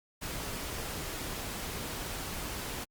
pink noise, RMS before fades -38 dBFS, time 0.21-2.85 s, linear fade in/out 20 ms, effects Opus 48 kbps

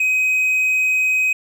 triangle tone, 2522 Hz, D#7, 23 cents sharp, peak -13 dBFS, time 0-1.33 s, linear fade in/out 5 ms, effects none

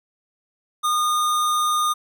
square tone, 1222 Hz, D#6, 32 cents flat, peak -19 dBFS, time 0.83-1.94 s, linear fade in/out 20 ms, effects none

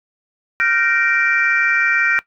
sine chord, G minor seventh, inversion third, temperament equal with one note detuned, 1396.9 / 1542.8 / 1864.7 / 2349 Hz, F6 / G6 / Bb6 / D7, 0 / -28 / 0 / 0 cents, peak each -19 dBFS, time 0.6-2.19 s, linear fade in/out 0 ms, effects noise-tail reverb RT60 0.1 s tail -18 dB re dry + tanh soft clip ceiling -4 dBFS

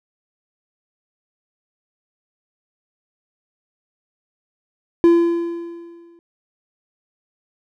triangle tone with exponential decay, 340 Hz, F4, 46 cents flat, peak -5 dBFS, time 5.04-6.19 s, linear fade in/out 0 ms, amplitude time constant 250 ms, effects none

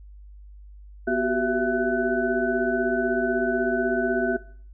sine tone cluster, 246.4 / 369.8 / 385.9 / 670 / 1499 Hz, B3 / F#4 / G4 / E5 / F#6, -4 / -1 / -27 / +28 / +22 cents, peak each -27 dBFS, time 1.07-4.37 s, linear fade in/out 10 ms, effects noise-tail reverb RT60 0.5 s tail -19 dB re dry + added 50 Hz sine -42 dBFS peak until 4.73 s

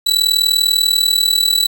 40% pulse tone with amplitude modulation, 3951 Hz, B7, in tune, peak -7 dBFS, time 0.06-1.67 s, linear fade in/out 10 ms, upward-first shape sine, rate 40.2 Hz, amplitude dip 85%, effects 7-bit

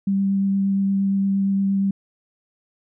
sine tone with vibrato, 196 Hz, G3, in tune, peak -17 dBFS, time 0.07-1.91 s, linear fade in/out 5 ms, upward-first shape triangle, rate 8.6 Hz, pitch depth 11 cents each way, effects none

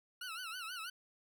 20% pulse tone with vibrato, 1396.9 Hz, F6, in tune, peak -37 dBFS, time 0.21-0.9 s, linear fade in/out 5 ms, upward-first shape sine, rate 6.2 Hz, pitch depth 140 cents each way, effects none

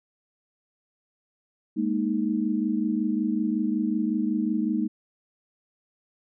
sine chord, Ab suspended second, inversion none, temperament equal, 207.7 / 233.1 / 311.1 Hz, Ab3 / Bb3 / Eb4, 0 / 0 / 0 cents, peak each -27 dBFS, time 1.76-4.88 s, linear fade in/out 20 ms, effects none

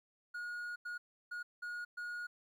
triangle tone bursts at uneven times, 1442 Hz, F#6, 45 cents flat, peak -38 dBFS, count 5, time 0.34-0.76 / 0.85-0.98 / 1.31-1.43 / 1.62-1.85 / 1.97-2.27 s, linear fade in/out 10 ms, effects 13-bit

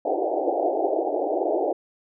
white band-pass noise, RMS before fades -24 dBFS, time 0.05-1.73 s, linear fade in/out 5 ms, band 300 to 790 Hz, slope 96 dB/octave, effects none

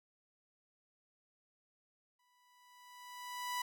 sawtooth tone with exponential growth, 987 Hz, B5, 1 cent flat, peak -31 dBFS, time 2.19-3.62 s, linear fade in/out 5 ms, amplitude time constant 310 ms, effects none

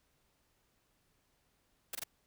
white noise bursts, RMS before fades -39 dBFS, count 3, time 1.93-2.038 s, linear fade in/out 5 ms, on 22 ms, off 21 ms, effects pink hiss -75 dBFS RMS until 2.26 s

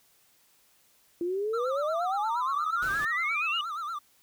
sine exponential sweep, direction up, 337 to 2960 Hz, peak -27 dBFS, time 1.21-3.61 s, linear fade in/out 2 ms
triangle tone with vibrato, 1268 Hz, D#6, 32 cents sharp, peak -30 dBFS, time 1.53-3.99 s, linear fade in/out 10 ms, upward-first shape sine, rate 8.5 Hz, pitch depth 140 cents each way
pink noise, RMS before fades -42 dBFS, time 2.82-3.05 s, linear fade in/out 2 ms
effects white hiss -64 dBFS RMS until 4.22 s

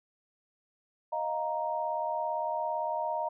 sine chord, Eb suspended second, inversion none, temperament just, 622.3 / 700 / 933.4 Hz, Eb5 / F5 / Bb5, 0 / +4 / +2 cents, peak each -34 / -36 / -32 dBFS, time 1.12-3.29 s, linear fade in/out 10 ms, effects none

